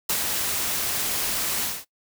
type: noise with ADSR envelope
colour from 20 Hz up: white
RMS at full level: -23 dBFS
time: 0.09-1.85 s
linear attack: 6 ms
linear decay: 80 ms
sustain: -3 dB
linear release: 210 ms
effects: noise-tail reverb RT60 0.1 s tail -19 dB re dry